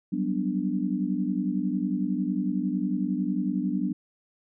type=chord; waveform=sine; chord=G major seventh; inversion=third; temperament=equal; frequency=185 / 196 / 246.9 / 293.7 Hz; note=F#3 / G3 / B3 / D4; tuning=0 / 0 / 0 / 0 cents; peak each=-30 dBFS; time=0.12-3.93 s; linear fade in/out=10 ms; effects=none